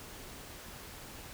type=silence; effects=pink hiss -48 dBFS RMS until 1.33 s